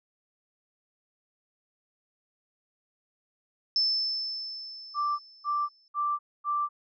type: tone with exponential decay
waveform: sine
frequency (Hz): 5274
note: E8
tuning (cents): 0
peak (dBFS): -21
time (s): 3.76-5.88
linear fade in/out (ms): 1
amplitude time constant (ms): 460
type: tone bursts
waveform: sine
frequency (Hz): 1174.7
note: D6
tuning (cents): 0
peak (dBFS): -25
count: 4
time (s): 4.94-6.69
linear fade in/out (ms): 50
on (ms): 250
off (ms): 250
effects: none